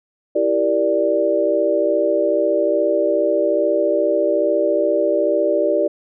sine chord, E half-diminished seventh, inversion none, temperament equal, 329.6 / 392 / 466.2 / 587.3 Hz, E4 / G4 / Bb4 / D5, 0 / 0 / 0 / 0 cents, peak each -22 / -21 / -23 / -17 dBFS, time 0.35-5.88 s, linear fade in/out 10 ms, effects none

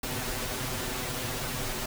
pink noise with comb filter, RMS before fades -33 dBFS, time 0.03-1.86 s, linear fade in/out 5 ms, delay 7.9 ms, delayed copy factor +0.85, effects none

